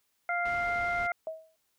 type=harmonic tone; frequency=698.5 Hz; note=F5; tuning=in tune; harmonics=1 / 2 / 3; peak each=-31 / -32 / -33 dBFS; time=0.29-1.12 s; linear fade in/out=2 ms
type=low-pass noise; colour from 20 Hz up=pink; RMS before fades=-45 dBFS; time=0.45-1.07 s; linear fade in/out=5 ms; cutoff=4300 Hz; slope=12 dB/octave
type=tone with exponential decay; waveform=sine; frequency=640 Hz; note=D#5; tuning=49 cents sharp; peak=-30 dBFS; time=1.27-1.56 s; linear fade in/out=1 ms; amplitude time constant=61 ms
effects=white hiss -75 dBFS RMS until 1.78 s